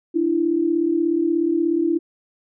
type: tone pair together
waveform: sine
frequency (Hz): 299.9 / 336.6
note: D4 / E4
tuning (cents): +36 / +36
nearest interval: major second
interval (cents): 200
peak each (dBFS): -22 / -18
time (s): 0.14-1.99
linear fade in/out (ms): 20
effects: none